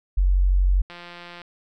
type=tone; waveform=sine; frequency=46.25 Hz; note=F#1; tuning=in tune; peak=-15 dBFS; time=0.17-0.82 s; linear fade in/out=10 ms
type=click train; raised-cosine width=0.3 ms; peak=-24 dBFS; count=91; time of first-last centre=0.9-1.417 s; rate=174 Hz
effects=none